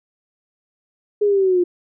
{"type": "linear sweep", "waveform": "sine", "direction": "down", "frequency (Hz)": [419.7, 349.2], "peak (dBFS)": -13, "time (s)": [1.21, 1.64], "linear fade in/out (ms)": 10, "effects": []}